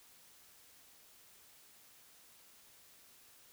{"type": "silence", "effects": ["white hiss -62 dBFS RMS until 3.52 s"]}